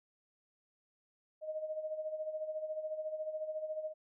sine tone with tremolo, 622 Hz, D#5, 1 cent flat, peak -34 dBFS, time 1.41-3.94 s, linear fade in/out 50 ms, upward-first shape sine, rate 14 Hz, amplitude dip 65%, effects none

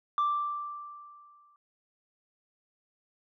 sine tone with exponential decay, 1174.7 Hz, D6, in tune, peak -21 dBFS, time 0.18-1.56 s, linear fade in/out 1 ms, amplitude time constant 300 ms, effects tanh soft clip ceiling -22 dBFS

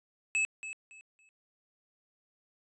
square tone with echo, 2600 Hz, E7, 24 cents flat, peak -27 dBFS, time 0.35-0.45 s, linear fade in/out 0 ms, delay 280 ms, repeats 3, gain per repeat -12 dB, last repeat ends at 1.29 s, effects resampled to 24000 Hz

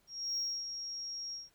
sine tone with ADSR envelope, 5590 Hz, F8, 1 cent sharp, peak -30 dBFS, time 0.07-1.5 s, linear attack 300 ms, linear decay 270 ms, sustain -8 dB, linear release 170 ms, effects tanh soft clip ceiling -30 dBFS + pink hiss -71 dBFS RMS until 1.54 s

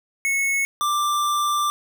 square tone pair in turn, 2197 / 1180.7 Hz, C#7 / D6, -16 / +9 cents, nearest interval major seventh, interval 1075 cents, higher first, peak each -20 dBFS, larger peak neither, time 0.25-0.65 / 0.81-1.7 s, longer second, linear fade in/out 0 ms, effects none

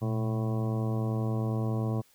harmonic tone with a mistuned harmonic, 109.9 Hz, A2, 2 cents flat, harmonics 1 / 2 / 3 / 4 / 5 / 6 / 7 / 9 / 10, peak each -28 / -34 / -38 / -40 / -42 / -44 / -45 / -47 / -48 dBFS, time 0.01-2.02 s, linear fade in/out 20 ms, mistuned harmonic 1, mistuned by +110 cents, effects white hiss -63 dBFS RMS until 2.14 s

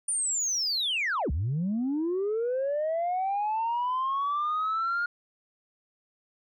sine linear two-way sweep, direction down then up, 9390 to 61.74 to 1427 Hz, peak -24 dBFS, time 0.08-5.06 s, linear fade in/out 5 ms, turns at 1.31 s, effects tanh soft clip ceiling -23 dBFS

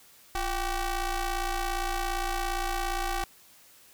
sawtooth ring-modulated tone, 378.3 Hz, F#4, 38 cents sharp, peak -21 dBFS, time 0.35-3.24 s, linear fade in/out 2 ms, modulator 407 Hz, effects white hiss -56 dBFS RMS until 3.93 s

